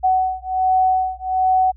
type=beating tone pair; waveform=sine; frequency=748 / 749.3 Hz; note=F#5 / F#5; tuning=+19 / +22 cents; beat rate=1.3 Hz; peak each=-18 dBFS; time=0.03-1.72 s; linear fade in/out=20 ms; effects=added 60 Hz sine -40 dBFS peak until 1.76 s